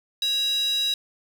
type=tone with high-pass filter; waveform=square; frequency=554.4 Hz; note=C#5; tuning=in tune; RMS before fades=-24 dBFS; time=0.22-0.94 s; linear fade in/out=2 ms; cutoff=3800 Hz; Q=9.2; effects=8-bit